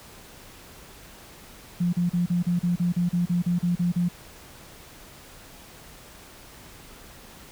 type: tone bursts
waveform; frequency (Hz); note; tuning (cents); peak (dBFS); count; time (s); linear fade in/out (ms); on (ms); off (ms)
sine; 175.2; F3; +6; -20; 14; 1.8-4.088; 10; 130; 36
effects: pink hiss -47 dBFS RMS until 7.51 s